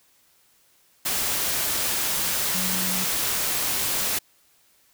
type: tone in noise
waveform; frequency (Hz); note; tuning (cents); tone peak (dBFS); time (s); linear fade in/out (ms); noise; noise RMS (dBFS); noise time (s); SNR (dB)
sine; 185; F#3; 0; -31; 2.54-3.05; 10; white; -25; 1.05-4.19; -9
effects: white hiss -61 dBFS RMS until 4.93 s